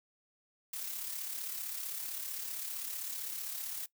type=noise with amplitude modulation; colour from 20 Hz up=blue; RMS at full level=-38 dBFS; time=0.73-3.86 s; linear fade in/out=5 ms; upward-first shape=sine; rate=35.5 Hz; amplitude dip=45%; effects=noise-tail reverb RT60 0.1 s tail -19 dB re dry